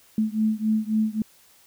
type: beating tone pair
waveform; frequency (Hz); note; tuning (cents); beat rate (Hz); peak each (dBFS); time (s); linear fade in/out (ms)
sine; 215.8 / 219.5; A3 / A3; -33 / -4; 3.7; -23 / -24; 0.18-1.22; 2
effects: white hiss -56 dBFS RMS until 1.66 s